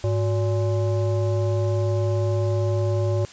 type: tone with frequency modulation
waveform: sine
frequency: 103.83 Hz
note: G#2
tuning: in tune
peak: -19 dBFS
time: 0.04-3.25 s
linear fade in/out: 0 ms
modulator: 469 Hz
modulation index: 0.8
effects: white hiss -44 dBFS RMS until 3.32 s + resampled to 16000 Hz